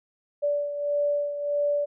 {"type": "beating tone pair", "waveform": "sine", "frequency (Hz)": [580, 581.6], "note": ["D5", "D5"], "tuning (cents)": [-22, -17], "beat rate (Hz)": 1.6, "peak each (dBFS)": [-24, -31], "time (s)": [0.42, 1.86], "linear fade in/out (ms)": 20, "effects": []}